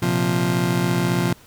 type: chord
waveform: 30% pulse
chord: Bb suspended second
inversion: none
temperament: just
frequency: 116.54 / 131.11 / 174.81 Hz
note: Bb2 / C3 / F3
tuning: 0 / +4 / +2 cents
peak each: -23 / -21 / -18 dBFS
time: 0.02-1.33 s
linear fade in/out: 5 ms
effects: pink hiss -49 dBFS RMS until 1.46 s